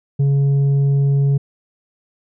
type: tone with tanh clipping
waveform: sine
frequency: 139.6 Hz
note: C#3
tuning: 13 cents sharp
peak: -13 dBFS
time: 0.19-1.38 s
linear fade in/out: 10 ms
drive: 4 dB
effects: none